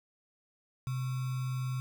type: tone with sample-and-hold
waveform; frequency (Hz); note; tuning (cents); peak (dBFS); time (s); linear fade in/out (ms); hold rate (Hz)
sine; 128.6; C3; -30; -31; 0.87-1.8; 0; 1225
effects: none